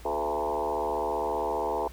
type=tone with frequency modulation; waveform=sine; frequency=670 Hz; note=E5; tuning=28 cents sharp; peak=-26 dBFS; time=0.05-1.88 s; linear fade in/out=5 ms; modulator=75.1 Hz; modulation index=4.1; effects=added 60 Hz sine -43 dBFS peak until 1.92 s + pink hiss -52 dBFS RMS until 1.92 s